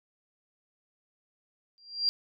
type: tone with exponential growth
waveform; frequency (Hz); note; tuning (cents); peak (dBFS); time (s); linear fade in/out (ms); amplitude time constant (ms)
sine; 4753; D8; +20; -20; 1.78-2.09; 0; 67
effects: none

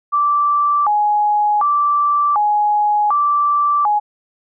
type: tone with vibrato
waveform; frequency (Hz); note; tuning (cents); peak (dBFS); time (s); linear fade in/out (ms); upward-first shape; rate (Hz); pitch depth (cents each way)
sine; 987.8; B5; 0; -12; 0.12-4; 20; square; 0.67; 290
effects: none

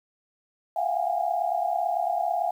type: tone cluster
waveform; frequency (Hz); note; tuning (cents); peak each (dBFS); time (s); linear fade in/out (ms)
sine; 677 / 706 / 744 / 815; E5 / F5 / F#5 / G#5; +46 / +19 / +9 / -33; -29; 0.76-2.51; 5
effects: 9-bit

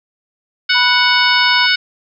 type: harmonic tone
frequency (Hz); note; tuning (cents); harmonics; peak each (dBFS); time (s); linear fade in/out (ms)
740; F#5; 0; 2 / 3 / 4 / 5 / 6 / 7; -15 / -17 / -18 / -19 / -20 / -20; 0.69-1.76; 10
type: tone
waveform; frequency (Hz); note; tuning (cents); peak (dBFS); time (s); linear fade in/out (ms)
sine; 980; B5; -14; -17; 0.74-1.67; 20
effects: none

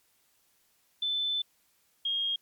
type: tone pair in turn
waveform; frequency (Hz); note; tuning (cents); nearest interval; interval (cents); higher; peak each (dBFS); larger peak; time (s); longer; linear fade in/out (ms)
sine; 3520 / 3247; A7 / G#7; 0 / -40; minor second; 140; first; -27; neither; 1.02-1.42 / 2.05-2.36; first; 5
effects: white hiss -69 dBFS RMS until 2.41 s + MP3 96 kbps

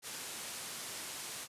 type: low-pass noise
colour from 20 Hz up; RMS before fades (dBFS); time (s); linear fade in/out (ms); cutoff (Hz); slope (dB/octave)
white; -44; 0.02-1.48; 50; 11000; 24
effects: high-pass 100 Hz 12 dB/octave + resampled to 32000 Hz

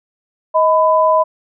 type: tone pair together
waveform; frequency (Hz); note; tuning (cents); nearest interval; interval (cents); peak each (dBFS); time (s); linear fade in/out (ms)
sine; 631 / 1001.7; D#5 / B5; +24 / +24; minor sixth; 800; -12; 0.54-1.24; 20
effects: none

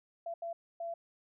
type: tone bursts at uneven times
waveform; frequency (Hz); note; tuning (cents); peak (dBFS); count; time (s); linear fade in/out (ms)
sine; 676; E5; +43; -36; 3; 0.26-0.34 / 0.42-0.53 / 0.8-0.94; 5
effects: none

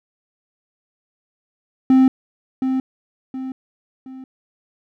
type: tone with echo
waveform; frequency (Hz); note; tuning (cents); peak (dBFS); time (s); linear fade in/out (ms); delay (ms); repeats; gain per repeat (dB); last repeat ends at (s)
triangle; 261.6; C4; 0; -7; 1.9-2.08; 2; 720; 3; -8; 4.24
effects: none

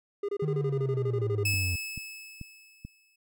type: tone bursts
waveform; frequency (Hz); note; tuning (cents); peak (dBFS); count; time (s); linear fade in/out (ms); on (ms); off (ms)
triangle; 406; G#4; -39; -26; 15; 0.23-1.435; 5; 57; 25
type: linear sweep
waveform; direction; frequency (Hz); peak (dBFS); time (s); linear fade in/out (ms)
triangle; down; 155.56 to 86.6; -26; 0.42-1.76; 5
type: tone with exponential decay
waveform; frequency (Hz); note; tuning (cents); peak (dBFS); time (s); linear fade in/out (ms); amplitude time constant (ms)
sawtooth; 2600; E7; -24; -22; 1.45-3.16; 5; 370
type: click train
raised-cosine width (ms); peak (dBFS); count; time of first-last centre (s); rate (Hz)
5; -27; 4; 1.54-2.85; 2.29
effects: none

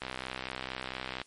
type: click train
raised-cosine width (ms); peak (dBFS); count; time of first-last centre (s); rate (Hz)
0.3; -19; 78; 0.02-1.216; 64.4
effects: white hiss -62 dBFS RMS until 1.26 s + MP3 48 kbps

